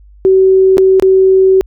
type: tone with dropouts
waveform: sine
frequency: 380 Hz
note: F#4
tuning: 46 cents sharp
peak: -4 dBFS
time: 0.25-1.61 s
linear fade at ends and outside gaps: 0 ms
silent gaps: 0.771-0.781 / 0.998-1.024 s
effects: added 50 Hz sine -37 dBFS peak until 1.66 s